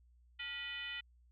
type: tone with frequency modulation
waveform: sine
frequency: 2475 Hz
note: D#7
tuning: 10 cents flat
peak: -40 dBFS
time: 0.39-1.01 s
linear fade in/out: 10 ms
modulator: 531 Hz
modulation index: 1.6
effects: added 60 Hz sine -63 dBFS peak until 1.31 s